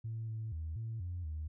sine tone with pitch steps, 112.5 / 110.6 / 79.6 / 112.8 / 88.2 / 77.4 Hz, A2 / A2 / D#2 / A2 / F2 / D#2, +39 / +9 / +40 / +44 / +18 / -9 cents, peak -36 dBFS, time 0.04-1.48 s, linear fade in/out 10 ms, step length 240 ms, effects tanh soft clip ceiling -33 dBFS

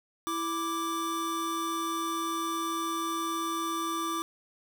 square tone pair together, 331.1 / 1174.7 Hz, E4 / D6, +8 / 0 cents, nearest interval octave + minor seventh, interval 2192 cents, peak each -35 / -32 dBFS, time 0.27-4.22 s, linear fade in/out 0 ms, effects none

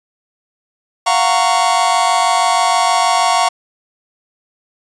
45% pulse chord, Gb major seventh, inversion third, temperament just, 693.7 / 740 / 925 / 1110 Hz, F5 / Gb5 / Bb5 / Db6, -12 / 0 / -14 / +2 cents, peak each -17 dBFS, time 1.06-3.49 s, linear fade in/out 10 ms, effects resampled to 22050 Hz

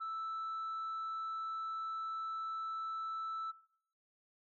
sine tone, 1318.5 Hz, E6, in tune, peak -36 dBFS, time 0-3.52 s, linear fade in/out 20 ms, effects noise-tail reverb RT60 0.6 s tail -19 dB re dry + tanh soft clip ceiling -36 dBFS

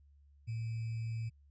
sine tone with sample-and-hold, 113.3 Hz, A#2, 49 cents flat, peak -35 dBFS, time 0.47-1.3 s, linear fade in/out 20 ms, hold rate 2450 Hz, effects added 71 Hz sine -60 dBFS peak until 1.5 s + resampled to 16000 Hz

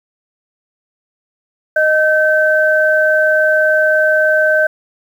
sine tone pair together, 620 / 1543.5 Hz, D#5 / G6, -6 / -27 cents, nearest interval octave + major third, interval 1579 cents, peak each -12 dBFS, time 1.76-4.67 s, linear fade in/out 5 ms, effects 7-bit

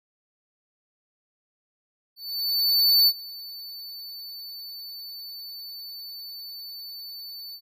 square tone with ADSR envelope, 4505 Hz, C#8, 27 cents sharp, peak -15 dBFS, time 2.16-7.61 s, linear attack 910 ms, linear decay 57 ms, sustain -22 dB, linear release 68 ms, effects none

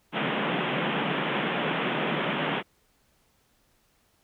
pink band-pass noise, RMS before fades -28 dBFS, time 0.12-2.63 s, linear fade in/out 50 ms, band 140 to 3400 Hz, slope 96 dB/octave, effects pink hiss -67 dBFS RMS until 4.23 s

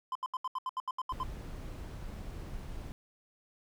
triangle tone bursts, 1029 Hz, C6, 29 cents flat, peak -30 dBFS, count 11, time 0.12-1.233 s, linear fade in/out 2 ms, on 33 ms, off 75 ms
brown noise, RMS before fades -42 dBFS, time 1.12-2.92 s, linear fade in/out 0 ms
effects none

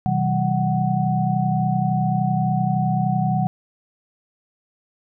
sine tone cluster, 129.1 / 162 / 192.6 / 744 Hz, C3 / E3 / G3 / F#5, -23 / -30 / -30 / +9 cents, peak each -23 dBFS, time 0.06-3.47 s, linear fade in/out 0 ms, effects none

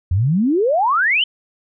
sine exponential sweep, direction up, 82.41 to 3136 Hz, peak -13 dBFS, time 0.11-1.24 s, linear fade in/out 5 ms, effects none

